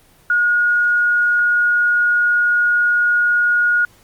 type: tone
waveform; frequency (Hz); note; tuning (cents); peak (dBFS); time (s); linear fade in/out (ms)
sine; 1441; F#6; -46; -12; 0.3-3.85; 2
effects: pink hiss -51 dBFS RMS until 4.03 s + Opus 24 kbps